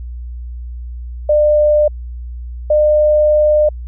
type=tone pair in turn; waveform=sine; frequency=599 / 603.5 Hz; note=D5 / D5; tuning=+34 / +47 cents; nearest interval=unison; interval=13 cents; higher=second; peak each=-8 dBFS; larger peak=neither; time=1.29-1.88 / 2.7-3.69 s; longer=second; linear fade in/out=5 ms; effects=added 60 Hz sine -24 dBFS peak until 3.87 s